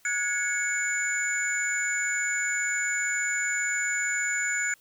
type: tone cluster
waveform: sine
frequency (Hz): 1455 / 1662 / 2215 / 7020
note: F#6 / G#6 / C#7 / A8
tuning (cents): -29 / +1 / -2 / -5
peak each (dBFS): -30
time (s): 0.05-4.74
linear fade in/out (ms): 2
effects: tanh soft clip ceiling -17 dBFS + white hiss -61 dBFS RMS until 4.8 s